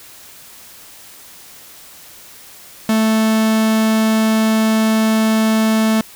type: tone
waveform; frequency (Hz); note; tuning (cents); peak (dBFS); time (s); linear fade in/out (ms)
45% pulse; 220; A3; 0; -12; 2.89-6.01; 2
effects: white hiss -40 dBFS RMS until 6.15 s